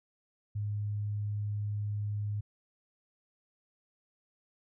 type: tone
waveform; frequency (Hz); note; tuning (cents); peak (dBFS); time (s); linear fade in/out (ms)
sine; 103.83; G#2; 0; -31; 0.55-2.41; 10
effects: none